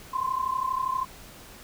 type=tone pair together; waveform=sine; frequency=1027 / 1059.5 Hz; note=C6 / C6; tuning=-33 / +21 cents; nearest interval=minor second; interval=54 cents; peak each=-28 dBFS; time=0.13-1.05 s; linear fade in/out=10 ms; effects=pink hiss -47 dBFS RMS until 1.63 s